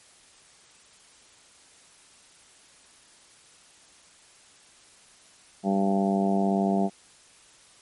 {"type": "harmonic tone", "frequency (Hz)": 98, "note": "G2", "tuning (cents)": 0, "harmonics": [2, 3, 4, 5, 6, 7, 8, 9], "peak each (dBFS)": [-23, -32, -30, -38, -38, -28, -35, -40], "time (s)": [5.63, 6.9], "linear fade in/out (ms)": 50, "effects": ["white hiss -55 dBFS RMS until 7.81 s", "MP3 48 kbps"]}